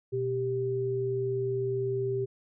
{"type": "tone pair together", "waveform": "sine", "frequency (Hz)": [123.47, 392], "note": ["B2", "G4"], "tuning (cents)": [0, 0], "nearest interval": "octave + minor sixth", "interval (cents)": 2000, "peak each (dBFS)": [-33, -28], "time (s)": [0.12, 2.26], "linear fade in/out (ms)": 20, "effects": []}